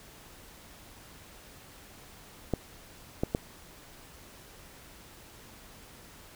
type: clicks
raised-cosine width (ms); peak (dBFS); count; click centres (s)
2; -13; 3; 2.537 / 3.235 / 3.349
effects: pink hiss -52 dBFS RMS until 6.35 s